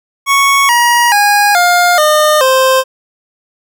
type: tone with pitch steps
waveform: 25% pulse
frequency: 1108.7 / 954.1 / 821 / 706.6 / 608 / 523.2 Hz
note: C#6 / A#5 / G#5 / F5 / D#5 / C5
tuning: 0 / +40 / -20 / +20 / -40 / 0 cents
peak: -3 dBFS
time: 0.26-2.84 s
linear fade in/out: 50 ms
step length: 430 ms
effects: none